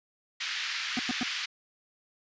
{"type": "band-pass noise", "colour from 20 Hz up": "pink", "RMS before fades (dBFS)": -34, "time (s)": [0.4, 1.46], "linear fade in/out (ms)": 10, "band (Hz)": [1600, 5200], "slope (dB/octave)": 24}
{"type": "tone bursts", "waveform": "square", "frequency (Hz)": 246.9, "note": "B3", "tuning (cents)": 0, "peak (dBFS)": -28, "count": 3, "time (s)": [0.97, 1.232], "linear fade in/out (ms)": 2, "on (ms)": 22, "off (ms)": 98}
{"effects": ["resampled to 16000 Hz"]}